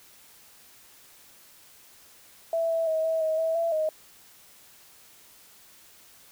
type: tone with pitch steps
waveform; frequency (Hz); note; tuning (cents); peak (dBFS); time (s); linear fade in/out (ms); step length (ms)
sine; 661 / 657 / 637 / 647 / 633 / 649 / 669 / 625; E5 / E5 / D#5 / E5 / D#5 / E5 / E5 / D#5; +5 / -6 / +41 / -32 / +30 / -27 / +25 / +8; -23; 2.53-3.89; 2; 170
effects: white hiss -54 dBFS RMS until 6.31 s